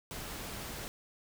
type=noise; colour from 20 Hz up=pink; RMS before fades=-42 dBFS; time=0.11-0.88 s; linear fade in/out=0 ms; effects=none